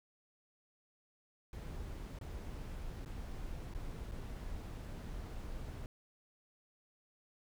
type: noise with dropouts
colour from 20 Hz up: brown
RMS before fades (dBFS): -44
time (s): 1.53-5.86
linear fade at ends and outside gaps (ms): 1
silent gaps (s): 2.188-2.212 / 3.049-3.059 / 3.738-3.748 / 4.113-4.118
effects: none